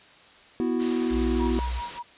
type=chord; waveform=triangle; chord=B suspended fourth; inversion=none; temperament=equal; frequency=246.9 / 329.6 / 370 Hz; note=B3 / E4 / F#4; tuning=0 / 0 / 0 cents; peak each=-24 / -26 / -27 dBFS; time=0.6-1.59 s; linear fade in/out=0 ms
type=noise; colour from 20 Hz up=white; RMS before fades=-36 dBFS; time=0.79-2 s; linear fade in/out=20 ms
type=tone; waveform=sine; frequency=60.5 Hz; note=B1; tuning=35 cents flat; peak=-26 dBFS; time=1.1-1.82 s; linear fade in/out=50 ms
type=tone with tremolo; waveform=sine; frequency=957 Hz; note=A#5; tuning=45 cents sharp; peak=-30 dBFS; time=1.39-2.03 s; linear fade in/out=20 ms; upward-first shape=sine; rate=5.1 Hz; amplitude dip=95%
effects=white hiss -52 dBFS RMS until 2.17 s + resampled to 8000 Hz